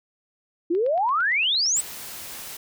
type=exponential sweep; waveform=sine; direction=up; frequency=320.9 to 8270 Hz; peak=-19 dBFS; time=0.7-1.81 s; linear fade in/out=10 ms
type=click train; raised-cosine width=0.3 ms; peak=-29 dBFS; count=11; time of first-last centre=0.75-1.888 s; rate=8.79 Hz
type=noise; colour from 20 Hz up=white; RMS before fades=-37 dBFS; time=1.76-2.57 s; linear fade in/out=5 ms
effects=none